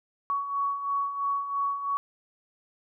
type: beating tone pair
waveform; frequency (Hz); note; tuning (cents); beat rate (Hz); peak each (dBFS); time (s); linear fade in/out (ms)
sine; 1119 / 1122; C#6 / C#6; +16 / +21; 3; -34 / -27; 0.3-1.97; 0
effects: none